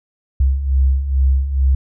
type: beating tone pair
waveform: sine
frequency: 65.2 / 67.5 Hz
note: C2 / C#2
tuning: -5 / -45 cents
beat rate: 2.3 Hz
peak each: -19 / -13 dBFS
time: 0.4-1.75 s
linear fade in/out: 5 ms
effects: none